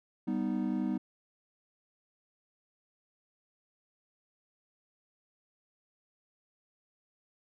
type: chord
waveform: triangle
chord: G augmented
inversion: none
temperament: equal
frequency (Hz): 196 / 246.9 / 311.1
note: G3 / B3 / D#4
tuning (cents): 0 / 0 / 0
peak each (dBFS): -32 / -31 / -33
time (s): 0.27-0.98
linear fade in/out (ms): 10
effects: none